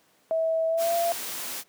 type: tone with pitch glide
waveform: sine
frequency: 649 to 682.4 Hz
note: E5 to F5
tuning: -27 to -40 cents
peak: -22 dBFS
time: 0.31-1.12 s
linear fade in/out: 0 ms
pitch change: +87 cents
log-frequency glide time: 0.68-0.95 s
type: noise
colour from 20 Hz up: white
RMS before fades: -34 dBFS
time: 0.77-1.64 s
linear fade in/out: 50 ms
effects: pink hiss -63 dBFS RMS until 1.68 s + high-pass 200 Hz 12 dB/octave